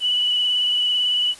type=tone with vibrato; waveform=sine; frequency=2960 Hz; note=F#7; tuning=in tune; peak=-17 dBFS; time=0-1.35 s; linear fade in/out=50 ms; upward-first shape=sine; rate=18 Hz; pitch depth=22 cents each way; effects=white hiss -43 dBFS RMS until 1.39 s + resampled to 24000 Hz